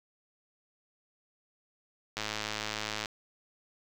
click train, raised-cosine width 0.2 ms, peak -16 dBFS, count 96, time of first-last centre 2.17-3.058 s, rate 107 Hz, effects 7-bit

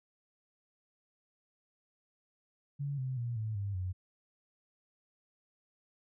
sine tone with pitch steps, 141.7 / 129.94 / 119.16 / 109.27 / 100.2 / 91.88 Hz, C#3 / C3 / A#2 / A2 / G2 / F#2, +38 / -12 / +38 / -12 / +38 / -12 cents, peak -33 dBFS, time 2.79-3.93 s, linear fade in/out 20 ms, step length 190 ms, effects none

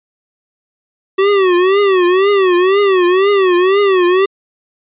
square tone with vibrato, 378.9 Hz, F#4, 41 cents sharp, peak -9 dBFS, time 1.18-4.26 s, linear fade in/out 10 ms, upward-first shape triangle, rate 2 Hz, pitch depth 150 cents each way, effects resampled to 8000 Hz

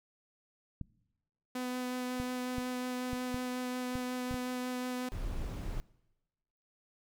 clicks, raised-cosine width 5 ms, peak -27 dBFS, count 8, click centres 0.813 / 2.2 / 2.583 / 3.132 / 3.344 / 3.955 / 4.311 / 4.342 s
sawtooth tone with vibrato, 250.9 Hz, B3, 28 cents sharp, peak -31 dBFS, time 1.55-5.09 s, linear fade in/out 5 ms, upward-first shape sine, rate 5.5 Hz, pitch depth 9 cents each way
brown noise, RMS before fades -37 dBFS, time 5.12-5.8 s, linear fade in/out 0 ms
effects noise-tail reverb RT60 1.0 s tail -21 dB re dry

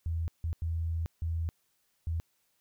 sine tone bursts at uneven times, 82.41 Hz, E2, in tune, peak -29 dBFS, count 5, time 0.06-0.28 / 0.44-0.53 / 0.62-1.06 / 1.22-1.49 / 2.07-2.2 s, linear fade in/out 0 ms, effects white hiss -74 dBFS RMS until 2.6 s

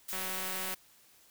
blue noise, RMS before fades -38 dBFS, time 0.08-0.75 s, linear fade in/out 10 ms
click train, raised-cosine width 0.3 ms, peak -24 dBFS, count 115, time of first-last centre 0.13-0.74 s, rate 187 Hz
effects white hiss -62 dBFS RMS until 1.3 s

